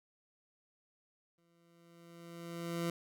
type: tone with exponential growth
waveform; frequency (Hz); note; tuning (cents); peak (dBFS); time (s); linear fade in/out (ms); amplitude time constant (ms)
20% pulse; 169.5; E3; +49; -28; 1.38-2.9; 2; 330
effects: none